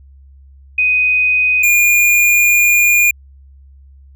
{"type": "tone pair in turn", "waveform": ["sine", "square"], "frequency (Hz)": [2499, 2422], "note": ["D#7", "D#7"], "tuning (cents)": [7, -47], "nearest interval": "minor second", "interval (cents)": 54, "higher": "first", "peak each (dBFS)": [-10, -9], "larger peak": "second", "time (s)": [[0.78, 1.63], [1.63, 3.11]], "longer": "second", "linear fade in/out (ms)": 5, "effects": ["added 68 Hz sine -39 dBFS peak until 4.15 s"]}